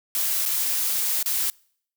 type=noise with dropouts; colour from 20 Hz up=blue; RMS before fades=-24 dBFS; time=0.15-1.5 s; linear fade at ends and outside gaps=1 ms; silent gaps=0.454-0.46 / 1.228-1.259 s; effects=noise-tail reverb RT60 0.6 s tail -26 dB re dry